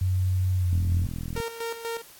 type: tone with pitch glide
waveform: sine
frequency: 92.5 to 88.27 Hz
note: F#2 to F2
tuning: 0 to +19 cents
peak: -21 dBFS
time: 0.01-1.06 s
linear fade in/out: 5 ms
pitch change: -81 cents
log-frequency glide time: 0.57-0.7 s
type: click train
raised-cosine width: 5 ms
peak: -21 dBFS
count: 29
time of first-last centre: 0.73-1.401 s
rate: 41.7 Hz
type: tone with tremolo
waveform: sawtooth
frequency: 461 Hz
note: A#4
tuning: 19 cents flat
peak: -25 dBFS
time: 1.36-2.02 s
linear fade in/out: 5 ms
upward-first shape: square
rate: 4.1 Hz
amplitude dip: 65%
effects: white hiss -50 dBFS RMS until 2.19 s + AAC 64 kbps